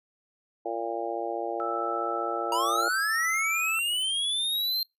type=harmonic tone; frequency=115.3 Hz; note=A#2; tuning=19 cents flat; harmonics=3 / 4 / 5 / 6 / 7; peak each=-35 / -35 / -35 / -35 / -35 dBFS; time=0.65-2.89 s; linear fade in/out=10 ms
type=tone with tremolo; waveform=sine; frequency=1318.5 Hz; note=E6; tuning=in tune; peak=-30 dBFS; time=1.6-3.79 s; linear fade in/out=0 ms; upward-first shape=sine; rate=0.79 Hz; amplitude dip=25%
type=linear sweep; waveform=square; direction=up; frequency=932.3 to 4186 Hz; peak=-26 dBFS; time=2.52-4.83 s; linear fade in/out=2 ms
effects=noise-tail reverb RT60 0.2 s tail -25 dB re dry + resampled to 32000 Hz